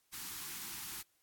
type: band-stop noise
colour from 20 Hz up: white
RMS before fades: -44 dBFS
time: 0.12-1.03 s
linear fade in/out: 20 ms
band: 380 to 810 Hz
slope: 48 dB/octave
effects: white hiss -75 dBFS RMS until 1.22 s + AAC 64 kbps